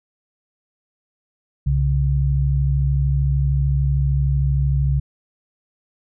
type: tone pair together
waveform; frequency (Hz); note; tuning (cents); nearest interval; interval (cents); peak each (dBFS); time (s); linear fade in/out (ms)
sine; 65.41 / 138.6; C2 / C#3; 0 / 0; octave + minor second; 1300; -18; 1.66-5; 10
effects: none